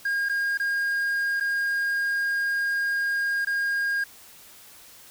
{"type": "tone with dropouts", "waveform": "triangle", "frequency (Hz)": 1621, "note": "G#6", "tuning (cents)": -42, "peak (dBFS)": -21, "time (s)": [0.05, 4.04], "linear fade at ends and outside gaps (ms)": 5, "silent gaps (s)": [[0.288, 0.295], [0.575, 0.598], [1.4, 1.407], [3.449, 3.47]], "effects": ["white hiss -49 dBFS RMS until 5.1 s"]}